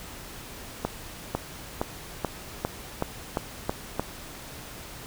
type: accelerating click train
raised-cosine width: 1 ms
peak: -11 dBFS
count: 9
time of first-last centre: 0.85-3.996 s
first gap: 500 ms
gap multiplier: 0.93
effects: pink hiss -42 dBFS RMS until 5.06 s